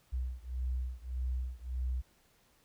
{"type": "beating tone pair", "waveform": "sine", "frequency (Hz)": [62.2, 63.9], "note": ["B1", "C2"], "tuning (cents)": [13, -40], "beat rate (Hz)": 1.7, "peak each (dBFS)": [-36, -37], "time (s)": [0.12, 2.02], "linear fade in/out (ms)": 20, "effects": ["pink hiss -68 dBFS RMS until 2.64 s"]}